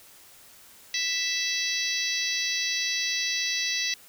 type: harmonic tone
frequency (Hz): 659.3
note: E5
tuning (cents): 0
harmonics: 3 / 4 / 5 / 6 / 7 / 8 / 9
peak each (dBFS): -32 / -33 / -37 / -31 / -34 / -35 / -33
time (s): 0.94-3.94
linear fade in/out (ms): 2
effects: white hiss -52 dBFS RMS until 4.08 s